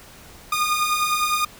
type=beating tone pair; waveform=sawtooth; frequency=1215 / 1224.8 Hz; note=D#6 / D#6; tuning=-42 / -28 cents; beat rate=9.8 Hz; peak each=-22 / -17 dBFS; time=0.52-1.45 s; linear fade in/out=5 ms; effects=pink hiss -45 dBFS RMS until 1.59 s